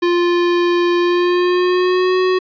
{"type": "tone with pitch glide", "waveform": "square", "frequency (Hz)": [349.2, 370], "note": ["F4", "F#4"], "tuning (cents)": [0, 0], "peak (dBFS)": -13, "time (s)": [0.02, 2.39], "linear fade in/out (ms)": 10, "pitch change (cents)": 100, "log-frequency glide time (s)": [0.99, 2.18], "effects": ["resampled to 11025 Hz", "9-bit"]}